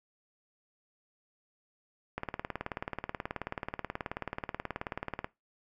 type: click train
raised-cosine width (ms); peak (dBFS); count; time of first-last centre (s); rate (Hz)
0.5; -19; 58; 2.18-5.245; 18.6
effects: noise-tail reverb RT60 0.2 s tail -19 dB re dry